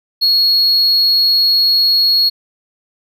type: tone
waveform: triangle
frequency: 4322 Hz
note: C#8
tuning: 45 cents flat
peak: -8 dBFS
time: 0.21-2.3 s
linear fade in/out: 20 ms
effects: none